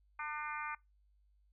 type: harmonic tone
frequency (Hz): 300.4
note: D4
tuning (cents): +39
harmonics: 3 / 4 / 5 / 6 / 7 / 8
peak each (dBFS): -44 / -43 / -45 / -52 / -47 / -48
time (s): 0.19-0.75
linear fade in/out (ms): 5
effects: noise-tail reverb RT60 0.2 s tail -23 dB re dry + added 50 Hz sine -67 dBFS peak until 1.52 s